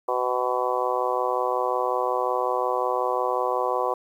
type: harmonic tone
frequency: 125.5 Hz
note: B2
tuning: 28 cents sharp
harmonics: 3 / 4 / 5 / 6 / 7 / 8 / 9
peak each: -31 / -27 / -31 / -29 / -34 / -28 / -31 dBFS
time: 0.08-3.94 s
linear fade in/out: 5 ms
effects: 9-bit